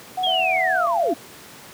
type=tone with pitch glide; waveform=sine; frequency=740 to 682.5 Hz; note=F#5 to F5; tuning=0 to -40 cents; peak=-21 dBFS; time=0.17-1.14 s; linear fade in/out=10 ms; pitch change=-140 cents; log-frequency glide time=0.74-0.87 s
type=linear sweep; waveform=sine; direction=down; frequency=3353 to 246.9 Hz; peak=-20 dBFS; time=0.23-1.14 s; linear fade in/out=10 ms
type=tone with vibrato; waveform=sine; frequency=659.3 Hz; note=E5; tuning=in tune; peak=-25 dBFS; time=0.27-0.87 s; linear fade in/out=0 ms; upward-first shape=sine; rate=7 Hz; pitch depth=10 cents each way
effects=pink hiss -42 dBFS RMS until 1.73 s + high-pass 150 Hz 12 dB/octave